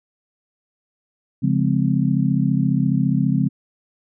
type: chord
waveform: sine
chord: Db major seventh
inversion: none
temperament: just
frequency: 138.59 / 173.24 / 207.9 / 259.9 Hz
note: Db3 / F3 / Ab3 / C4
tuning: 0 / -14 / +2 / -11 cents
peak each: -20 / -21 / -22 / -22 dBFS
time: 1.42-3.49 s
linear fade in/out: 20 ms
effects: none